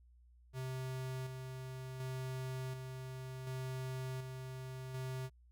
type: tone with tremolo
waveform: square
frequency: 130 Hz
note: C3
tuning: 11 cents flat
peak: -40 dBFS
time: 0.53-5.3 s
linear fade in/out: 50 ms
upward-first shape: square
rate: 0.68 Hz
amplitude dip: 40%
effects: added 60 Hz sine -61 dBFS peak until 5.51 s